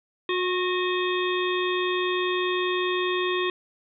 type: harmonic tone with a mistuned harmonic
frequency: 362.5 Hz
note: F#4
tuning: 35 cents flat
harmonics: 1 / 3 / 5 / 7 / 9 / 10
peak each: -25 / -30 / -32 / -33 / -35 / -35 dBFS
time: 0.29-3.5 s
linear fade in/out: 2 ms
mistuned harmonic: 5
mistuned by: +38 cents
effects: none